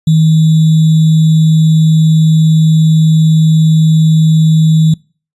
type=tone with sample-and-hold; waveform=sine; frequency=158.7 Hz; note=D#3; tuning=35 cents sharp; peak=-4 dBFS; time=0.07-4.94 s; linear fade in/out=5 ms; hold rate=3675 Hz; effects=noise-tail reverb RT60 0.4 s tail -26 dB re dry + resampled to 24000 Hz